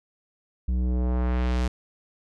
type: tone with low-pass filter sweep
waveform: square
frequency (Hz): 61.74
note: B1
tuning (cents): 0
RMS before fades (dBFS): -24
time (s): 0.68-1.68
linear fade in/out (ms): 5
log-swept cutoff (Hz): 150 to 8300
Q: 0.83
effects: none